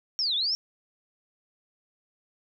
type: linear two-way sweep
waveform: sine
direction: down then up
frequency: 5588 to 3358 to 5588 Hz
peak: -24 dBFS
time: 0.19-0.55 s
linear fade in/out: 0 ms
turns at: 0.35 s
effects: none